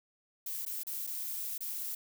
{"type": "noise with dropouts", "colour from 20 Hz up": "violet", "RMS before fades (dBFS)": -38, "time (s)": [0.46, 1.95], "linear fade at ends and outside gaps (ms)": 5, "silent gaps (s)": [[0.652, 0.662], [0.834, 0.868], [1.068, 1.072], [1.58, 1.606]], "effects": []}